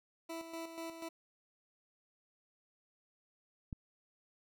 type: tone with tremolo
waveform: 20% pulse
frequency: 329.6 Hz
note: E4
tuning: in tune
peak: -36 dBFS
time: 0.29-1.09 s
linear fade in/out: 10 ms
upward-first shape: square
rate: 4.1 Hz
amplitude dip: 55%
type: click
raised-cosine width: 5 ms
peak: -29 dBFS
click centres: 3.728 s
effects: none